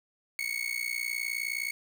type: tone with amplitude modulation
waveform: 40% pulse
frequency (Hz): 2207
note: C#7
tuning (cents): -8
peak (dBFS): -26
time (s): 0.39-1.71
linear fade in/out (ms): 0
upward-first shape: sine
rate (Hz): 59.6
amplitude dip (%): 90
effects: 9-bit